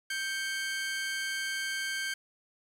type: tone pair together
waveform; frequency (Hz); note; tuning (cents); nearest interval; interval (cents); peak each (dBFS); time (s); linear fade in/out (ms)
sawtooth; 1568 / 2216; G6 / C#7; 0 / -1; tritone; 599; -29 / -35; 0.1-2.14; 5
effects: low-pass 12000 Hz 12 dB/octave + 9-bit